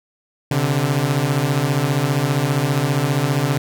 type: beating tone pair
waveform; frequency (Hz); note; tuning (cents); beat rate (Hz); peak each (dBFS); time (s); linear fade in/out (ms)
sawtooth; 130.81 / 145.81; C3 / D3; 0 / -12; 15; -16 / -15; 0.51-3.58; 5
effects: none